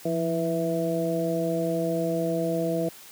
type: harmonic tone with a mistuned harmonic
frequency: 164.81 Hz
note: E3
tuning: in tune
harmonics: 1 / 2 / 3 / 4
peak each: -29 / -29 / -29 / -29 dBFS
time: 0.05-2.89 s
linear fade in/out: 5 ms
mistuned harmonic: 1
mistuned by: +57 cents
effects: white hiss -47 dBFS RMS until 3.11 s + high-pass 100 Hz 12 dB/octave